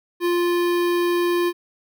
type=tone with notch filter; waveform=square; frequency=349.2 Hz; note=F4; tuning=in tune; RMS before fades=-20 dBFS; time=0.2-1.53 s; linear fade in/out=50 ms; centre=7200 Hz; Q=1.1; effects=none